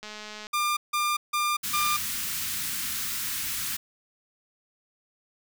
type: click train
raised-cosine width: 0.2 ms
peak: -23 dBFS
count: 94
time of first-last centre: 0.03-0.469 s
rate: 212 Hz
type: tone bursts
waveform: sawtooth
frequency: 1198 Hz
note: D6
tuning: 34 cents sharp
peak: -20 dBFS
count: 4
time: 0.53-1.97 s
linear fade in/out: 10 ms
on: 240 ms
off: 160 ms
type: band-stop noise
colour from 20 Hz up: white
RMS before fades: -31 dBFS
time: 1.63-3.77 s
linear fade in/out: 10 ms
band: 270 to 1200 Hz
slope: 24 dB/octave
effects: none